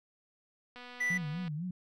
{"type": "click train", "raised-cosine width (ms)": 0.3, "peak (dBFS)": -33, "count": 178, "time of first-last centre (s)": [0.76, 1.48], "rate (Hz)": 246}
{"type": "tone", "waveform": "triangle", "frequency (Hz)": 1975.5, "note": "B6", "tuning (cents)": 0, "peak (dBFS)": -27, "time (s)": [1, 1.18], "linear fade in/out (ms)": 10}
{"type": "tone with vibrato", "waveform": "sine", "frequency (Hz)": 164.81, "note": "E3", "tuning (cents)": 0, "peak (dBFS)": -34, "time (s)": [1.1, 1.71], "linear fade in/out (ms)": 5, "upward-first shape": "sine", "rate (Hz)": 4, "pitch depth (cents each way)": 190}
{"effects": []}